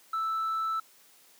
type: tone with tanh clipping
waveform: triangle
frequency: 1318.5 Hz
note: E6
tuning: in tune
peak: -28 dBFS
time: 0.13-0.8 s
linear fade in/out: 5 ms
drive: 6 dB
effects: white hiss -59 dBFS RMS until 1.39 s + high-pass 200 Hz 12 dB/octave